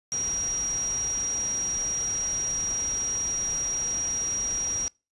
sine tone in noise, 5710 Hz, F8, 37 cents sharp, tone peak -26 dBFS, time 0.12-4.88 s, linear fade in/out 0 ms, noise pink, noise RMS -40 dBFS, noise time 0.12-4.88 s, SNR +11 dB, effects noise-tail reverb RT60 0.3 s tail -26 dB re dry + resampled to 24000 Hz

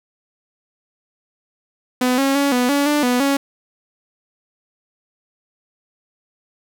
sawtooth tone with pitch steps, 251.2 / 273.1 / 281.5 / 247.4 / 284 / 295.1 / 247.1 / 278 Hz, B3 / C#4 / C#4 / B3 / C#4 / D4 / B3 / C#4, +30 / -26 / +27 / +3 / +42 / +8 / +1 / +5 cents, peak -11 dBFS, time 2.01-3.37 s, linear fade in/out 5 ms, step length 170 ms, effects none

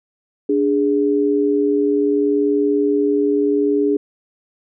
sine tone pair together, 291.4 / 412.1 Hz, D4 / G#4, -13 / -13 cents, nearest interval tritone, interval 600 cents, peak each -17 / -16 dBFS, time 0.49-3.97 s, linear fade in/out 5 ms, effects none

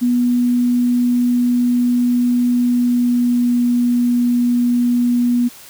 sine tone with pitch glide, 244.1 to 242.3 Hz, B3 to B3, -20 to -33 cents, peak -12 dBFS, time 0.01-5.49 s, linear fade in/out 20 ms, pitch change -13 cents, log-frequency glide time 2.61-3.54 s, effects white hiss -40 dBFS RMS until 5.69 s

